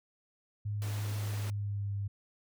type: tone with pitch glide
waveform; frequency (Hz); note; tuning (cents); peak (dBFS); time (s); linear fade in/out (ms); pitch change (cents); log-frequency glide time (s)
sine; 103.83 to 100.29; G#2 to G2; 0 to +40; -32; 0.65-2.08; 10; -60; 1.3-1.95
type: high-pass noise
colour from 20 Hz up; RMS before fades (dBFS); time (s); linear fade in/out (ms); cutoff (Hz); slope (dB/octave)
pink; -46; 0.82-1.5; 0; 160; 96
effects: none